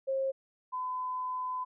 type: tone pair in turn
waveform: sine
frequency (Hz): 536 / 1011.8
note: C5 / B5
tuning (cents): +42 / +42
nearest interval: major seventh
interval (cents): 1100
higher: second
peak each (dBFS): -28 / -32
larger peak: first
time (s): 0.07-0.32 / 0.72-1.65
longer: second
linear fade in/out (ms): 20
effects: none